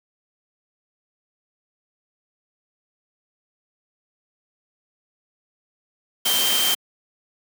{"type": "tone in noise", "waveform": "sine", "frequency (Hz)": 3139, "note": "G7", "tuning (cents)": 2, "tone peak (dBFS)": -21, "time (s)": [6.25, 6.75], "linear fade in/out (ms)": 10, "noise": "white", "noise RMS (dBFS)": -22, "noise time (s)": [6.25, 6.75], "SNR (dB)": -2, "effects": ["high-pass 200 Hz 12 dB/octave"]}